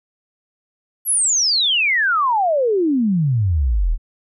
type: exponential sweep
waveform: sine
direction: down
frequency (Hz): 11840 to 34.65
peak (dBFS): -14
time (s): 1.05-3.98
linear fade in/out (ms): 50
effects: none